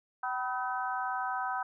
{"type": "harmonic tone with a mistuned harmonic", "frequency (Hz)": 254.5, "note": "C4", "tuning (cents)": -48, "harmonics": [3, 4, 5, 6], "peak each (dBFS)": [-35, -36, -37, -38], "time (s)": [0.23, 1.63], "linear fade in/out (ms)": 5, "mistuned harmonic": 4, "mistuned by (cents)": -55, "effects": []}